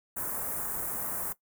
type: band-stop noise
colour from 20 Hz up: white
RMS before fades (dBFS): -34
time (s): 0.16-1.33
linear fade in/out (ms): 10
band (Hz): 1500 to 9100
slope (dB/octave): 24
effects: noise-tail reverb RT60 0.1 s tail -17 dB re dry

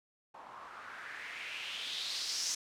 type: noise with low-pass filter sweep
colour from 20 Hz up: blue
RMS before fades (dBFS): -41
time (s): 0.34-2.55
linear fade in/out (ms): 5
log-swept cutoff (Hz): 880 to 6200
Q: 3.4
effects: none

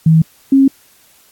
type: tone pair in turn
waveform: sine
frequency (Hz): 160.6 / 270.9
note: E3 / C#4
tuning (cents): -45 / -40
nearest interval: major sixth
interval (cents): 905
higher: second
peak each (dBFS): -5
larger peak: neither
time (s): 0.06-0.22 / 0.52-0.68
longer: neither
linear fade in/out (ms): 5
effects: white hiss -49 dBFS RMS until 1.31 s + AAC 64 kbps

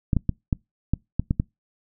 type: clicks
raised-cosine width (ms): 5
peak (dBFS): -8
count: 8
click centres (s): 0.132 / 0.167 / 0.293 / 0.528 / 0.936 / 1.196 / 1.309 / 1.399
effects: noise-tail reverb RT60 0.2 s tail -26 dB re dry

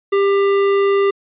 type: tone with tanh clipping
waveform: sine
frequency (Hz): 397.1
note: G4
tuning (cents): +22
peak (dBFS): -14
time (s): 0.12-1.11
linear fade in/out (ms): 10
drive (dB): 16
effects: resampled to 8000 Hz

